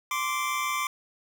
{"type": "tone pair together", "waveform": "25% pulse", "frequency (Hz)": [1042, 1168.8], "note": ["C6", "D6"], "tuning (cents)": [-7, -9], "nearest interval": "major second", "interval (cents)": 198, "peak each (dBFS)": [-27, -25], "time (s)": [0.11, 0.87], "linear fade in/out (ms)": 2, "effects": []}